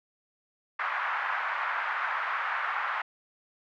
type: band-pass noise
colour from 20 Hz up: white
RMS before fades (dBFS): -31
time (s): 0.79-3.02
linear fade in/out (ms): 5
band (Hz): 920 to 1700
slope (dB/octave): 24
effects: none